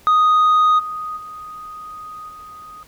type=tone with level steps; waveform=sine; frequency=1244.5 Hz; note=D#6; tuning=in tune; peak=-8 / -24 / -31 / -35 dBFS; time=0.07-2.83 s; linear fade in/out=0 ms; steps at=0.78 / 1.16 / 2.28 s; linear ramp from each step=20 ms; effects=tanh soft clip ceiling -10 dBFS + pink hiss -50 dBFS RMS until 2.87 s